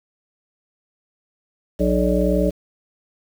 harmonic tone with a mistuned harmonic, 60.8 Hz, B1, 26 cents flat, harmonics 1 / 3 / 5 / 7 / 9 / 10, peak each -22 / -21 / -23 / -24 / -22 / -26 dBFS, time 1.79-2.51 s, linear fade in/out 20 ms, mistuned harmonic 9, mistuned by +60 cents, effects 7-bit

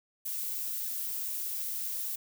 violet noise, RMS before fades -35 dBFS, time 0.25-2.16 s, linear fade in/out 10 ms, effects none

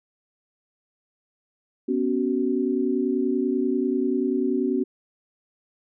sine chord, B suspended second, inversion none, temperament equal with one note detuned, 246.9 / 277.2 / 374.7 Hz, B3 / C#4 / F#4, 0 / 0 / +22 cents, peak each -25 dBFS, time 1.88-4.84 s, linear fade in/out 10 ms, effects none

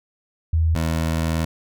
sine / 20% pulse tone pair in turn, 81 / 81 Hz, E2 / E2, -30 / -30 cents, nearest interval unison, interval 0 cents, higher neither, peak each -15 dBFS, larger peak neither, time 0.53-0.75 / 0.75-1.45 s, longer second, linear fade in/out 5 ms, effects none

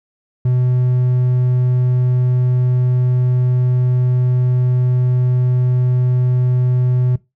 triangle tone, 125.4 Hz, B2, 27 cents sharp, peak -10 dBFS, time 0.45-7.16 s, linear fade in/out 5 ms, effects noise-tail reverb RT60 0.2 s tail -19 dB re dry

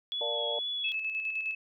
sine tone with vibrato, 3382 Hz, G#7, 31 cents sharp, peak -31 dBFS, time 0.12-0.92 s, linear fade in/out 0 ms, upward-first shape triangle, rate 2.2 Hz, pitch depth 22 cents each way
sine chord, Bb major seventh, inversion none, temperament equal, 466.2 / 587.3 / 698.5 / 880 Hz, Bb4 / D5 / F5 / A5, 0 / 0 / 0 / 0 cents, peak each -37 / -35 / -41 / -41 dBFS, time 0.21-0.59 s, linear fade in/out 2 ms
sine tone with tremolo, 2605 Hz, E7, 21 cents flat, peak -29 dBFS, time 0.84-1.55 s, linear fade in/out 5 ms, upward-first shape square, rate 9.7 Hz, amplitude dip 40%
effects none

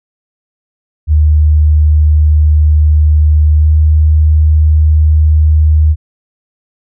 sine tone with pitch glide, 76.1 to 77.12 Hz, D#2 to D#2, -38 to -15 cents, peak -4 dBFS, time 1.07-5.96 s, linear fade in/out 50 ms, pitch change +23 cents, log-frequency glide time 3.6-3.66 s, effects none

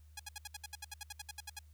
5% pulse tone bursts, 830.6 Hz, G#5, in tune, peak -30 dBFS, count 16, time 0.17-1.591 s, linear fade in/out 5 ms, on 26 ms, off 67 ms, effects added 76 Hz sine -56 dBFS peak until 1.73 s + white hiss -74 dBFS RMS until 1.73 s

